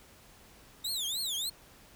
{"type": "tone with vibrato", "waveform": "sawtooth", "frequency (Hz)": 3712, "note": "A#7", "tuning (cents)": -8, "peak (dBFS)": -29, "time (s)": [0.84, 1.5], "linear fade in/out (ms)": 10, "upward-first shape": "triangle", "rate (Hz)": 3.4, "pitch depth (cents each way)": 290, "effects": ["pink hiss -57 dBFS RMS until 1.95 s"]}